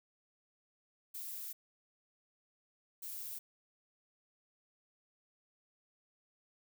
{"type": "noise bursts at uneven times", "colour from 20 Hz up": "violet", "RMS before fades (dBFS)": -44, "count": 2, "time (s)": [[1.14, 1.53], [3.02, 3.39]], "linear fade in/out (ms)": 10, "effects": []}